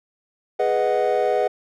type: chord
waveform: triangle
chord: G# minor seventh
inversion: none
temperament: equal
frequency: 415.3 / 493.9 / 622.3 / 740 Hz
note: G#4 / B4 / D#5 / F#5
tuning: 0 / 0 / 0 / 0 cents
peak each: -21 / -20 / -21 / -21 dBFS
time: 0.59-1.48 s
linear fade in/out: 10 ms
effects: tanh soft clip ceiling -8 dBFS